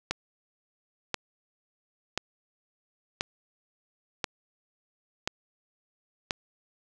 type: click train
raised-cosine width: 0.2 ms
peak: -10 dBFS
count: 7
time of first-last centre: 0.11-6.308 s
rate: 0.968 Hz
effects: none